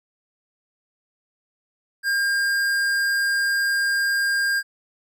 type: tone with tanh clipping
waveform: sine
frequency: 1607 Hz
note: G6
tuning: 43 cents sharp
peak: -21 dBFS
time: 2.03-4.63 s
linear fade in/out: 50 ms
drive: 17 dB
effects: none